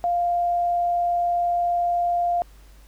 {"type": "tone with vibrato", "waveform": "sine", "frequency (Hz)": 698.5, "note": "F5", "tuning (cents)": 0, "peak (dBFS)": -19, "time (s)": [0.04, 2.42], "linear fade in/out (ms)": 0, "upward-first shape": "square", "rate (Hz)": 20, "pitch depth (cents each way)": 9, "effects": ["added 50 Hz sine -46 dBFS peak until 2.87 s", "pink hiss -56 dBFS RMS until 2.87 s"]}